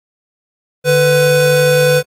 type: tone pair together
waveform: square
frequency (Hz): 149.11 / 498.8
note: D3 / B4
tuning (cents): +27 / +17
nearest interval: octave + major sixth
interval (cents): 2090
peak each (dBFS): -16 / -10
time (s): 0.84-2.03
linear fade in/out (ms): 50
effects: AAC 48 kbps